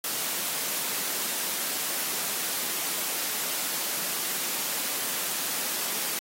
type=high-pass noise; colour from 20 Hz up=white; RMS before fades=-30 dBFS; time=0.04-6.19 s; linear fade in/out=2 ms; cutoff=160 Hz; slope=24 dB/octave; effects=AAC 48 kbps